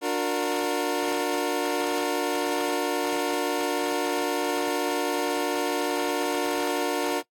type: chord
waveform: 25% pulse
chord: D augmented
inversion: none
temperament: equal with one note detuned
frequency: 293.7 / 361.3 / 466.2 Hz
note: D4 / F#4 / A#4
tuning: 0 / -41 / 0 cents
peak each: -25 dBFS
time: 0.01-7.23 s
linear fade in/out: 50 ms
effects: noise-tail reverb RT60 0.1 s tail -21 dB re dry + AAC 64 kbps